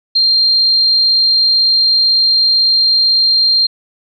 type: tone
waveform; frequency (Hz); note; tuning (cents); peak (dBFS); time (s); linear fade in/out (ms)
sine; 4186; C8; 0; -8; 0.15-3.67; 10
effects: none